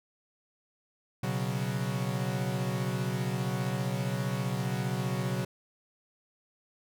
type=chord; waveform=45% pulse; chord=B suspended second; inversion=none; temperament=equal; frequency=123.47 / 138.59 / 185 Hz; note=B2 / C#3 / F#3; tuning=0 / 0 / 0 cents; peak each=-33 / -34 / -34 dBFS; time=1.23-5.45 s; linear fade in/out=5 ms; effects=none